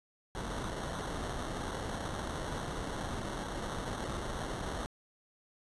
pink noise with sample-and-hold, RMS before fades -38 dBFS, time 0.35-4.86 s, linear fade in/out 0 ms, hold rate 2450 Hz, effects resampled to 24000 Hz

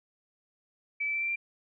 sine tone with pitch steps, 2303 / 2319 / 2335 / 2351 / 2368 Hz, D7 / D7 / D7 / D7 / D7, -34 / -22 / -11 / +1 / +14 cents, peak -28 dBFS, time 1-1.36 s, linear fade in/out 10 ms, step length 72 ms, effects none

